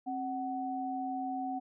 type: tone pair together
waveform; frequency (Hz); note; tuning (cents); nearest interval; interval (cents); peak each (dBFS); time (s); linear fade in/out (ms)
sine; 266.3 / 747.8; C4 / F#5; +31 / +18; octave + tritone; 1787; -37 / -35; 0.06-1.6; 20
effects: none